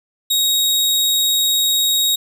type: tone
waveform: sawtooth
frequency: 3776 Hz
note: A#7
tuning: 22 cents sharp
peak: -11 dBFS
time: 0.3-2.16 s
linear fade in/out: 10 ms
effects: none